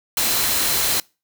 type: tone in noise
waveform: sine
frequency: 4088 Hz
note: C8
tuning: 41 cents flat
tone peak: -29 dBFS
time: 0.17-1 s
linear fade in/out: 2 ms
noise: white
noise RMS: -20 dBFS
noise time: 0.17-1 s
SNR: -12 dB
effects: noise-tail reverb RT60 0.3 s tail -25 dB re dry